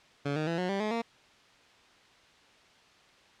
15% pulse tone with pitch steps, 142.4 / 154.39 / 167.4 / 181.5 / 196.78 / 213.4 / 231.3 Hz, C#3 / D#3 / E3 / F#3 / G3 / G#3 / A#3, +47 / -13 / +27 / -33 / +7 / +47 / -13 cents, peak -23 dBFS, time 0.25-1.02 s, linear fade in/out 10 ms, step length 110 ms, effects white hiss -59 dBFS RMS until 3.4 s + low-pass 4000 Hz 12 dB/octave

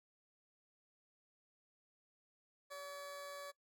20% pulse tone with amplitude modulation, 570 Hz, C#5, 48 cents sharp, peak -40 dBFS, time 2.7-3.52 s, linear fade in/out 20 ms, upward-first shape sine, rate 175 Hz, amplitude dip 30%, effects noise-tail reverb RT60 0.1 s tail -20 dB re dry

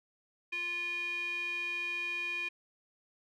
square tone with band-pass filter, 349.2 Hz, F4, in tune, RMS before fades -36 dBFS, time 0.52-2.49 s, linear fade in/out 10 ms, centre 2500 Hz, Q 8.9, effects none

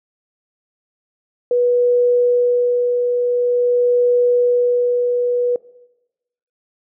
sine tone with tremolo, 488.1 Hz, B4, 20 cents flat, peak -11 dBFS, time 1.51-5.56 s, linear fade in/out 2 ms, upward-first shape sine, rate 0.47 Hz, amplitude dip 35%, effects noise-tail reverb RT60 1.0 s tail -20 dB re dry

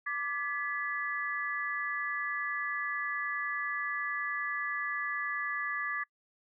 sine chord, G# diminished, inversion second, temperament equal with one note detuned, 1174.7 / 1705 / 1975.5 Hz, D6 / G#6 / B6, 0 / +45 / 0 cents, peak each -37 / -34 / -37 dBFS, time 0.06-6.04 s, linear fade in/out 10 ms, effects noise-tail reverb RT60 0.1 s tail -26 dB re dry

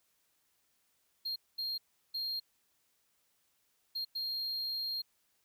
triangle tone bursts at uneven times, 4221 Hz, C8, 14 cents sharp, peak -33 dBFS, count 5, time 1.25-1.36 / 1.58-1.78 / 2.14-2.4 / 3.95-4.05 / 4.15-5.02 s, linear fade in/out 10 ms, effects white hiss -75 dBFS RMS until 5.44 s

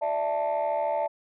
sine chord, D suspended second, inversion none, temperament just, 587.3 / 660.7 / 881 Hz, D5 / E5 / A5, 0 / +4 / +2 cents, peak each -27 dBFS, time 0.01-1.08 s, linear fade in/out 20 ms, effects tanh soft clip ceiling -20 dBFS

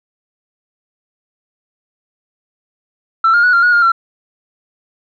sine tone with pitch steps, 1335 / 1413 / 1468 / 1388 / 1451 / 1412 / 1358 Hz, E6 / F6 / F#6 / F6 / F#6 / F6 / F6, +22 / +20 / -14 / -11 / -34 / +19 / -49 cents, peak -6 dBFS, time 3.24-3.919 s, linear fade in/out 5 ms, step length 97 ms, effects tanh soft clip ceiling -5 dBFS

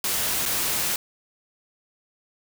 white noise with dropouts, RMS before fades -25 dBFS, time 0.04-0.96 s, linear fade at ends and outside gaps 2 ms, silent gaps 0.455-0.459 s, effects none

